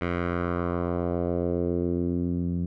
10% pulse tone with low-pass filter sweep, 87.31 Hz, F2, in tune, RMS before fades -27 dBFS, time 0.01-2.66 s, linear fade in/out 5 ms, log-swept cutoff 2100 to 180 Hz, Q 1.8, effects none

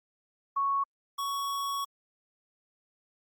sine / square tone pair in turn, 1108 / 1115.7 Hz, C#6 / C#6, -1 / +11 cents, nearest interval unison, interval 12 cents, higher second, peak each -25 / -31 dBFS, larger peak first, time 0.56-0.84 / 1.18-1.85 s, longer second, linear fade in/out 10 ms, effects Opus 32 kbps

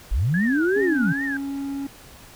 sine linear two-way sweep, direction up then down, 34.15 to 420 to 145.8 Hz, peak -18 dBFS, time 0.11-1.13 s, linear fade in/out 10 ms, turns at 0.79 s
sine tone with vibrato, 1627 Hz, G#6, 36 cents flat, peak -25 dBFS, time 0.34-1.37 s, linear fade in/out 2 ms, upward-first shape triangle, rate 2.5 Hz, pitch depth 260 cents each way
triangle tone, 277.2 Hz, C#4, in tune, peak -24 dBFS, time 0.76-1.87 s, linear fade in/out 5 ms
effects pink hiss -46 dBFS RMS until 2.35 s

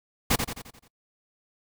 pink noise with echo, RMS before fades -21 dBFS, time 0.3-0.36 s, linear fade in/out 10 ms, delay 87 ms, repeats 6, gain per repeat -6 dB, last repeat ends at 0.882 s, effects noise-tail reverb RT60 0.1 s tail -25 dB re dry

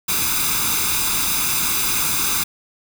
white noise with comb filter, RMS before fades -20 dBFS, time 0.08-2.44 s, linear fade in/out 10 ms, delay 0.81 ms, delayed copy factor +0.75, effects none

